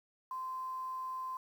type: tone with quantisation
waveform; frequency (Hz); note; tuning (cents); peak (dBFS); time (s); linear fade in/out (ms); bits
sine; 1036; C6; -17; -37; 0.31-1.37; 2; 10
effects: none